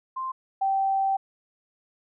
sine tone pair in turn, 1046.5 / 777.5 Hz, C6 / G5, 0 / -14 cents, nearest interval perfect fourth, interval 514 cents, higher first, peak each -28 / -21 dBFS, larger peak second, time 0.16-0.32 / 0.61-1.17 s, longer second, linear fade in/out 10 ms, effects none

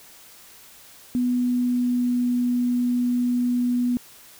sine tone with pitch glide, 246.9 to 244.9 Hz, B3 to B3, 0 to -14 cents, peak -19 dBFS, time 1.15-3.97 s, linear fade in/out 0 ms, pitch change -14 cents, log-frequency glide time 1.29-2.36 s, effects white hiss -48 dBFS RMS until 4.39 s

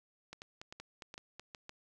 clicks, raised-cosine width 0.2 ms, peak -29 dBFS, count 11, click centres 0.33 / 0.419 / 0.615 / 0.725 / 0.8 / 1.022 / 1.141 / 1.179 / 1.396 / 1.548 / 1.694 s, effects none

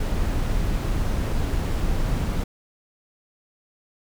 brown noise, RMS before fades -23 dBFS, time 0-2.44 s, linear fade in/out 5 ms, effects none

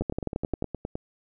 two click trains, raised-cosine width 2 ms, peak -14 / -18 dBFS, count 8 / 10, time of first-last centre 0.01-0.624 / 0.02-0.955 s, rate 11.4 / 9.63 Hz, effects none

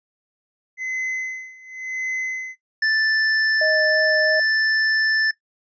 triangle tone with tremolo, 2042 Hz, C7, 43 cents flat, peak -20 dBFS, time 0.77-2.56 s, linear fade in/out 50 ms, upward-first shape sine, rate 0.91 Hz, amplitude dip 90%
square tone, 1760 Hz, A6, in tune, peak -18 dBFS, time 2.82-5.31 s, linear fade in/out 5 ms
sine tone with vibrato, 622.3 Hz, D#5, in tune, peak -20 dBFS, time 3.61-4.4 s, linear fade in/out 5 ms, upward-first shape sine, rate 3 Hz, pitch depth 9 cents each way
effects noise-tail reverb RT60 0.1 s tail -17 dB re dry + resampled to 16000 Hz

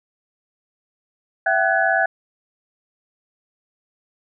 sine tone cluster, 667 / 763 / 1492 / 1692 Hz, E5 / G5 / F#6 / G#6, +20 / -47 / +14 / +32 cents, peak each -21 dBFS, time 1.46-2.06 s, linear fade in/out 5 ms, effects none

